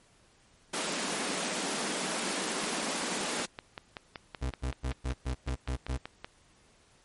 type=high-pass noise; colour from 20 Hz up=pink; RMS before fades=-33 dBFS; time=0.73-3.46 s; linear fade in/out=10 ms; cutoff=180 Hz; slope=48 dB/octave
type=click train; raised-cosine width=0.3 ms; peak=-22 dBFS; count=20; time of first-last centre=2.64-6.245 s; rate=5.27 Hz
type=tone bursts; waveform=35% pulse; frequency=64.3 Hz; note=C2; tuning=30 cents flat; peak=-28 dBFS; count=8; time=4.41-5.98 s; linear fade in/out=20 ms; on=100 ms; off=110 ms
effects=pink hiss -63 dBFS RMS until 7.04 s + MP3 48 kbps